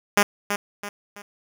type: tone with echo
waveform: 5% pulse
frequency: 204.1 Hz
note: G#3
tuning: 30 cents flat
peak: -3 dBFS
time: 0.17-0.23 s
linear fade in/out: 5 ms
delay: 330 ms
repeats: 3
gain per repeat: -8 dB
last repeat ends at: 1.22 s
effects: none